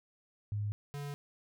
sine / square tone pair in turn, 103.83 / 143.52 Hz, G#2 / D3, 0 / -40 cents, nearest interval tritone, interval 560 cents, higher second, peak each -32 / -39 dBFS, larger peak first, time 0.52-0.72 / 0.94-1.14 s, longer neither, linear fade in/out 0 ms, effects none

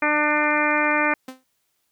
harmonic tone, 299.2 Hz, D4, 32 cents sharp, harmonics 1 / 2 / 3 / 4 / 5 / 6 / 7 / 8, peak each -26 / -26 / -26 / -26 / -26 / -26 / -26 / -26 dBFS, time 0.02-1.14 s, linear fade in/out 5 ms
click train, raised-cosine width 0.2 ms, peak -35 dBFS, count 15, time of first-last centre 0.17-1.116 s, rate 14.8 Hz
sawtooth tone with exponential decay, 259.3 Hz, C4, 15 cents flat, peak -26 dBFS, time 1.28-1.44 s, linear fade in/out 5 ms, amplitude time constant 33 ms
effects white hiss -71 dBFS RMS until 1.91 s

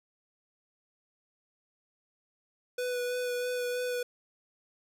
square tone with vibrato, 493.9 Hz, B4, in tune, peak -31 dBFS, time 2.78-4.03 s, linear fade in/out 5 ms, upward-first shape sine, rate 3.1 Hz, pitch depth 14 cents each way, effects none

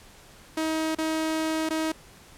sawtooth tone with dropouts, 317.3 Hz, D#4, 34 cents sharp, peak -21 dBFS, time 0.57-1.92 s, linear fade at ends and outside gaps 5 ms, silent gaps 0.95-0.984 / 1.691-1.705 s, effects pink hiss -51 dBFS RMS until 2.37 s + low-pass 12000 Hz 12 dB/octave

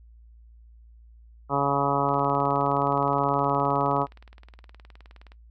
harmonic tone, 140.5 Hz, C#3, 24 cents sharp, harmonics 1 / 2 / 3 / 4 / 5 / 6 / 7 / 8 / 9, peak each -30 / -30 / -30 / -30 / -30 / -30 / -30 / -30 / -30 dBFS, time 1.49-4.07 s, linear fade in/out 50 ms
click train, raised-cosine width 0.3 ms, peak -33 dBFS, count 63, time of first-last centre 2.09-5.319 s, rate 19.2 Hz
effects noise-tail reverb RT60 0.1 s tail -18 dB re dry + added 57 Hz sine -48 dBFS peak until 5.5 s

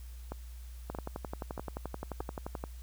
two click trains, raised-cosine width 1 ms, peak -23 / -24 dBFS, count 21 / 4, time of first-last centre 0.9-2.639 / 0.32-2.207 s, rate 11.5 / 1.59 Hz, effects added 60 Hz sine -43 dBFS peak until 2.82 s + white hiss -60 dBFS RMS until 2.82 s

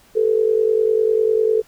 sine tone with amplitude modulation, 440 Hz, A4, in tune, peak -10 dBFS, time 0.15-1.62 s, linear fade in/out 20 ms, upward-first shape sine, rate 50 Hz, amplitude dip 80%, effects pink hiss -52 dBFS RMS until 1.67 s

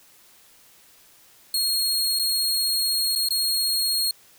sawtooth tone with dropouts, 4279 Hz, C8, 38 cents sharp, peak -18 dBFS, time 1.54-4.11 s, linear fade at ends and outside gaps 2 ms, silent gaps 2.19-2.195 / 3.152-3.158 / 3.287-3.306 s, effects white hiss -54 dBFS RMS until 4.38 s

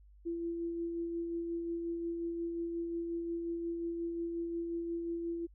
sine tone with tremolo, 337.9 Hz, E4, 43 cents sharp, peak -33 dBFS, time 0.25-5.47 s, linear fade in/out 20 ms, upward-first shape sine, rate 5.6 Hz, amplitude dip 30%, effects added 50 Hz sine -56 dBFS peak until 5.54 s

